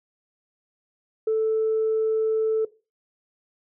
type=tone; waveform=sine; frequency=440 Hz; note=A4; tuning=in tune; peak=-18 dBFS; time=1.27-2.65 s; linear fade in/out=5 ms; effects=noise-tail reverb RT60 0.3 s tail -19 dB re dry + tanh soft clip ceiling -16 dBFS